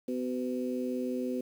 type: harmonic tone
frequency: 126 Hz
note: B2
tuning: 35 cents sharp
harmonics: 2 / 3 / 4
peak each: -32 / -37 / -37 dBFS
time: 0.08-1.41 s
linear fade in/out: 5 ms
effects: 9-bit